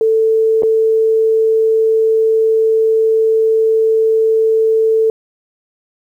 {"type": "tone with dropouts", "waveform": "sine", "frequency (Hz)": 443.6, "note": "A4", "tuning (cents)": 14, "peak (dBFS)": -9, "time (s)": [0.01, 5.1], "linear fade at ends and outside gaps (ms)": 1, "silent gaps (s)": [0.623, 0.633], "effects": ["8-bit"]}